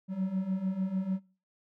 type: beating tone pair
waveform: triangle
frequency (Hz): 185 / 191.7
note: F#3 / G3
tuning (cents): 0 / -38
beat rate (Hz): 6.7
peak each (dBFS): -32 / -29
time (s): 0.08-1.2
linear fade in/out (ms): 50
effects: noise-tail reverb RT60 0.4 s tail -23 dB re dry